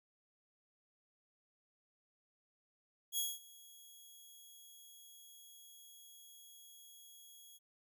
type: tone with ADSR envelope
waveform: 10% pulse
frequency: 3322 Hz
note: G#7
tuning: in tune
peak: -25 dBFS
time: 3.12-7.59 s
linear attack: 58 ms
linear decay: 210 ms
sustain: -23 dB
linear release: 29 ms
effects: none